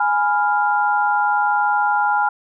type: chord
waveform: sine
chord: F diminished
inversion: first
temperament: equal with one note detuned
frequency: 830.6 / 991.8 / 1396.9 Hz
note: Ab5 / Cb6 / F6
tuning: 0 / +7 / 0 cents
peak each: -17 / -23 / -20 dBFS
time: 0-2.29 s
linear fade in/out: 5 ms
effects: none